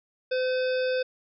harmonic tone, 511 Hz, C5, 41 cents flat, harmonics 1 / 3 / 5 / 7 / 9 / 10, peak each -24 / -34 / -38 / -41 / -43 / -44 dBFS, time 0.31-1.03 s, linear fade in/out 10 ms, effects none

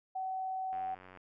sine tone, 756 Hz, F#5, 37 cents sharp, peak -34 dBFS, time 0.15-0.95 s, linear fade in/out 10 ms
click train, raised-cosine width 0.5 ms, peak -37 dBFS, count 42, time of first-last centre 0.73-1.173 s, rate 92.5 Hz
effects none

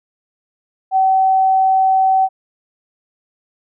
sine tone, 763 Hz, G5, 47 cents flat, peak -10 dBFS, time 0.91-2.29 s, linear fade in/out 50 ms, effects none

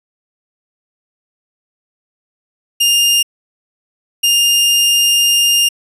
sawtooth tone pair in turn, 2812 / 2812 Hz, F7 / F7, +11 / +11 cents, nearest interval unison, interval 0 cents, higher neither, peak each -6 dBFS, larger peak neither, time 2.8-3.23 / 4.23-5.69 s, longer second, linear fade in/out 10 ms, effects resampled to 32000 Hz

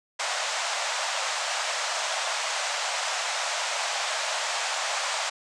pink band-pass noise, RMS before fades -29 dBFS, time 0.19-5.3 s, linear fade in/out 10 ms, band 590 to 8200 Hz, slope 48 dB/octave, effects none

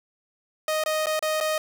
sawtooth tone with dropouts, 622.3 Hz, D#5, in tune, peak -19 dBFS, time 0.68-1.58 s, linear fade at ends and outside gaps 2 ms, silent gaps 0.838-0.86 / 1.059-1.068 / 1.193-1.225 / 1.403-1.409 s, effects none

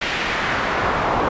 brown noise with band-pass filter sweep, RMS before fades -21 dBFS, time 0.01-1.29 s, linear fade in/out 10 ms, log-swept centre 2600 to 900 Hz, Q 1.3, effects resampled to 16000 Hz

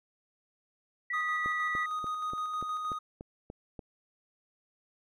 sine tone, 1953 Hz, B6, 20 cents flat, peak -31 dBFS, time 1.1-1.86 s, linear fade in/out 5 ms
triangle tone with tremolo, 1244.5 Hz, D#6, in tune, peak -29 dBFS, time 1.13-2.99 s, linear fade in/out 10 ms, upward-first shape square, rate 6.4 Hz, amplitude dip 30%
click train, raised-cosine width 2 ms, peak -28 dBFS, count 9, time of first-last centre 1.46-3.792 s, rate 3.43 Hz
effects none

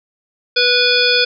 harmonic tone with a mistuned harmonic, 491.1 Hz, B4, 10 cents flat, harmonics 1 / 3 / 5 / 7 / 9 / 10, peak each -18 / -18 / -18 / -18 / -18 / -18 dBFS, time 0.56-1.25 s, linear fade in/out 10 ms, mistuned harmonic 10, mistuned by +26 cents, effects none

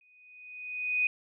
sine tone with exponential growth, 2489 Hz, D#7, in tune, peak -22 dBFS, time 0.01-1.07 s, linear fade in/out 2 ms, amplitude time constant 230 ms, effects none

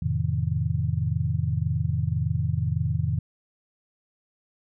sine chord, F dominant seventh, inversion none, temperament just, 87.31 / 109.13 / 130.96 / 157.15 Hz, F2 / A2 / C3 / Eb3, 0 / -14 / +2 / +18 cents, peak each -28 dBFS, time 0.02-3.19 s, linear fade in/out 5 ms, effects none

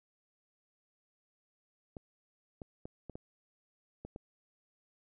clicks, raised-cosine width 2 ms, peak -30 dBFS, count 7, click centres 1.968 / 2.618 / 2.855 / 3.097 / 3.155 / 4.05 / 4.161 s, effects none

